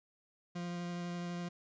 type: tone with vibrato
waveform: 40% pulse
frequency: 174.61 Hz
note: F3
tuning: in tune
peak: -37 dBFS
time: 0.55-1.49 s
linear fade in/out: 10 ms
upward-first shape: triangle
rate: 12 Hz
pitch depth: 12 cents each way
effects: resampled to 16000 Hz